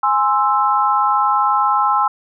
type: chord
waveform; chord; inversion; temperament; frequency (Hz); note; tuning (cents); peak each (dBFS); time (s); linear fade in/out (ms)
sine; Ab augmented; none; equal; 830.6 / 1046.5 / 1318.5; Ab5 / C6 / E6; 0 / 0 / 0; -17; 0.03-2.08; 5
effects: none